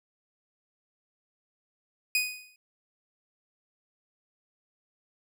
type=tone with exponential decay; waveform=sawtooth; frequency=2489 Hz; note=D#7; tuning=in tune; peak=-18 dBFS; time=2.15-2.56 s; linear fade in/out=2 ms; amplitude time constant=89 ms; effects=none